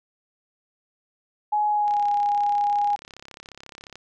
sine tone with pitch glide, 840 to 821.3 Hz, G#5 to G#5, +19 to -20 cents, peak -19 dBFS, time 1.52-2.96 s, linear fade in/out 10 ms, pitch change -39 cents, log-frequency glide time 1.67-2.06 s
click train, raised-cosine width 0.2 ms, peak -24 dBFS, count 72, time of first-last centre 1.88-3.956 s, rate 34.2 Hz
effects none

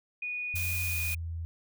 sine tone, 2465 Hz, D#7, 17 cents flat, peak -32 dBFS, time 0.22-1.15 s, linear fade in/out 5 ms
sine tone with pitch glide, 88.3 to 82.86 Hz, F2 to E2, +20 to +9 cents, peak -33 dBFS, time 0.54-1.45 s, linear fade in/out 0 ms, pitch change -111 cents, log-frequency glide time 0.85-0.98 s
blue noise, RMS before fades -36 dBFS, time 0.55-1.15 s, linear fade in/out 10 ms
effects none

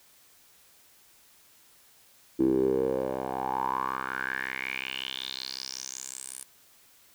10% pulse tone with band-pass filter sweep, 65.41 Hz, C2, in tune, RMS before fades -31 dBFS, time 2.39-6.44 s, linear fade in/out 10 ms, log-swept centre 320 to 10000 Hz, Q 6.4, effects white hiss -59 dBFS RMS until 7.14 s

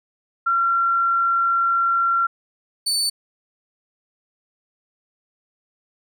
sine / 30% pulse tone pair in turn, 1368 / 4509 Hz, F6 / C#8, -36 / +29 cents, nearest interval octave + major sixth, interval 2065 cents, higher second, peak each -16 dBFS, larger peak neither, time 0.46-2.27 / 2.86-3.1 s, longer first, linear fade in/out 10 ms, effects none

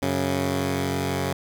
10% pulse tone pair together, 92.1 / 137.99 Hz, F#2 / C#3, -7 / -8 cents, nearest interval perfect fifth, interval 699 cents, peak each -18 dBFS, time 0.02-1.33 s, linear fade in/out 5 ms, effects none

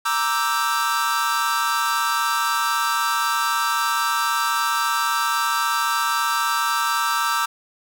45% pulse chord, E half-diminished seventh, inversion second, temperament equal, 932.3 / 1174.7 / 1318.5 / 1568 Hz, Bb5 / D6 / E6 / G6, 0 / 0 / 0 / 0 cents, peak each -26 / -25 / -23 / -27 dBFS, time 0.05-7.46 s, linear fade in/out 10 ms, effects none

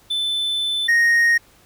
triangle tone pair in turn, 3520 / 1864.7 Hz, A7 / A#6, 0 / 0 cents, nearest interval major seventh, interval 1100 cents, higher first, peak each -18 / -11 dBFS, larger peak second, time 0.1-0.88 / 0.88-1.38 s, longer first, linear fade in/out 10 ms, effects pink hiss -53 dBFS RMS until 1.65 s

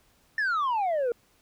sine exponential sweep, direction down, 1810 to 457.8 Hz, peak -21 dBFS, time 0.38-1.12 s, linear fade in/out 2 ms, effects tanh soft clip ceiling -23 dBFS + pink hiss -64 dBFS RMS until 1.41 s

